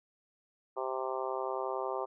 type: harmonic tone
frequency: 130.81 Hz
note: C3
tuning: in tune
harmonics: 3 / 4 / 5 / 6 / 7 / 8 / 9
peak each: -38 / -39 / -40 / -41 / -41 / -42 / -43 dBFS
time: 0.76-2.06 s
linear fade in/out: 20 ms
effects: none